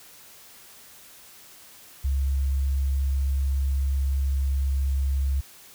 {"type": "tone", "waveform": "sine", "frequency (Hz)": 68.1, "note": "C#2", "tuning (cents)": -30, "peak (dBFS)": -21, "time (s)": [2.04, 5.41], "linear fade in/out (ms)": 10, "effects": ["white hiss -49 dBFS RMS until 5.74 s"]}